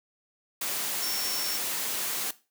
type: tone in noise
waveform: sine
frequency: 5450 Hz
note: F8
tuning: 43 cents flat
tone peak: -32 dBFS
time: 1.02-1.57 s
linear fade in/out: 5 ms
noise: white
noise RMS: -31 dBFS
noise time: 0.61-2.31 s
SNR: -4 dB
effects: noise-tail reverb RT60 0.3 s tail -17 dB re dry + high-pass 200 Hz 12 dB/octave